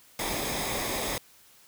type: noise with comb filter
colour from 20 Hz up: pink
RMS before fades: -31 dBFS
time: 0.19-1.18 s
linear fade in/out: 2 ms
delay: 0.69 ms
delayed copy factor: -0.55
effects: white hiss -57 dBFS RMS until 1.67 s